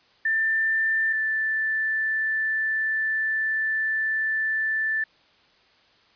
sine tone pair in turn, 1782 / 1761.5 Hz, A6 / A6, +22 / +1 cents, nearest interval unison, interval 21 cents, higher first, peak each -20 / -22 dBFS, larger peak first, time 0.25-1.13 / 1.13-5.04 s, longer second, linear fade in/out 5 ms, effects white hiss -59 dBFS RMS until 6.15 s + resampled to 11025 Hz

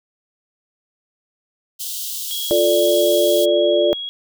white high-pass noise, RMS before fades -27 dBFS, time 1.79-3.46 s, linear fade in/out 20 ms, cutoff 2900 Hz, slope 96 dB/octave
sine tone, 3312 Hz, G#7, 5 cents flat, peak -25 dBFS, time 2.31-4.09 s, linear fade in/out 0 ms
sine chord, D minor, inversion first, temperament equal, 349.2 / 440 / 587.3 Hz, F4 / A4 / D5, 0 / 0 / 0 cents, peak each -18 / -21 / -15 dBFS, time 2.51-3.93 s, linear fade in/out 0 ms
effects none

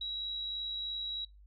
sine tone with amplitude modulation, 3874 Hz, B7, 34 cents flat, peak -34 dBFS, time 0.01-1.25 s, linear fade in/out 5 ms, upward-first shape sine, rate 63.1 Hz, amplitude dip 25%, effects noise-tail reverb RT60 0.2 s tail -22 dB re dry + added 50 Hz sine -54 dBFS peak until 1.46 s

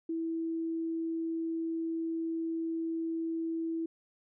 sine tone, 327.9 Hz, E4, 9 cents flat, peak -31 dBFS, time 0.09-3.86 s, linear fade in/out 5 ms, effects none

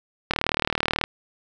click train, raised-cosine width 0.3 ms, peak -5 dBFS, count 29, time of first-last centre 0.31-1.039 s, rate 38.4 Hz, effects none

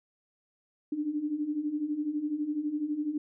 sine beating tone pair, 290 / 302 Hz, D4 / D4, -22 / +48 cents, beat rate 12 Hz, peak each -35 / -30 dBFS, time 0.92-3.18 s, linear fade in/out 5 ms, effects none

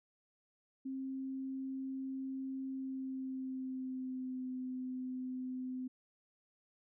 sine tone with pitch glide, 265.8 to 255.7 Hz, C4 to C4, +27 to -40 cents, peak -38 dBFS, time 0.85-5.88 s, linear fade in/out 10 ms, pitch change -67 cents, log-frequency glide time 2.69-4.5 s, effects none

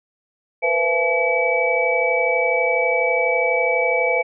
sine tone cluster, 476.9 / 509 / 673 / 856 / 2288 Hz, A#4 / C5 / E5 / A5 / D7, +39 / -48 / +36 / -48 / -46 cents, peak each -26 / -21 / -23 / -27 / -20 dBFS, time 0.62-4.23 s, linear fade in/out 20 ms, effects none

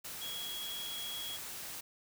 sine tone in noise, 3322 Hz, G#7, in tune, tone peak -40 dBFS, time 0.21-1.37 s, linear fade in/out 10 ms, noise white, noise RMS -44 dBFS, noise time 0.04-1.81 s, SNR +1 dB, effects none

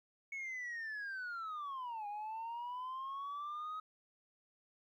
sine linear two-way sweep, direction down then up, 2215 to 814 to 1269 Hz, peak -38 dBFS, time 0.32-3.8 s, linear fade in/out 5 ms, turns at 2.07 s, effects tanh soft clip ceiling -39 dBFS + 13-bit

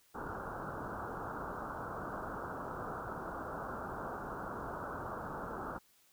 white low-pass noise, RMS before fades -42 dBFS, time 0.14-5.79 s, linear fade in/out 20 ms, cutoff 1500 Hz, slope 96 dB/octave, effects white hiss -68 dBFS RMS until 6.12 s

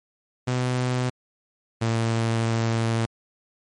sawtooth tone pair in turn, 125.7 / 114.06 Hz, B2 / A#2, +31 / -37 cents, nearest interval major second, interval 168 cents, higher first, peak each -18 / -17 dBFS, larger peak second, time 0.47-1.1 / 1.81-3.06 s, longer second, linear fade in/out 10 ms, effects low-pass 9000 Hz 12 dB/octave + MP3 48 kbps

